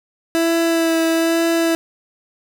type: tone with vibrato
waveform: 30% pulse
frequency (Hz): 330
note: E4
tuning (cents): +2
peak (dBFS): -12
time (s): 0.35-1.75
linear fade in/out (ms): 0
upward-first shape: sine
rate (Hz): 1.1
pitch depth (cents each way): 16
effects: none